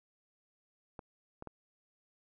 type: clicks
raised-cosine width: 1 ms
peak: -30 dBFS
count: 3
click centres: 0.992 / 1.424 / 1.473 s
effects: none